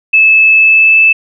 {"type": "tone with pitch glide", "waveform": "sine", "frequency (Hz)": [2611, 2628], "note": ["E7", "E7"], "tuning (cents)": [-17, -6], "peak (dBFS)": -3, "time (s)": [0.13, 1.13], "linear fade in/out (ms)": 10, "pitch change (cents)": 11, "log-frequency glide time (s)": [0.54, 1], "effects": []}